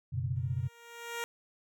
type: chord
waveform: sine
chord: F# suspended fourth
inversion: none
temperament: equal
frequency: 92.5 / 123.47 / 138.59 Hz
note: F#2 / B2 / C#3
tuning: 0 / 0 / 0 cents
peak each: -36 / -33 / -36 dBFS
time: 0.12-0.69 s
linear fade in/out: 20 ms
type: tone with exponential growth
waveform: 10% pulse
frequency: 469 Hz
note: A#4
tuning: 11 cents sharp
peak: -25 dBFS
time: 0.36-1.24 s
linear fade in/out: 0 ms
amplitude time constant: 190 ms
effects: none